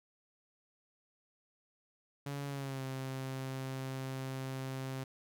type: tone with pitch glide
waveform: sawtooth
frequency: 141.2 to 132.51 Hz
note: C#3 to C3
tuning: +32 to +22 cents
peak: -34 dBFS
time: 2.26-5.04 s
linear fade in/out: 5 ms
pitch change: -110 cents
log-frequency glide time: 2.47-2.83 s
effects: none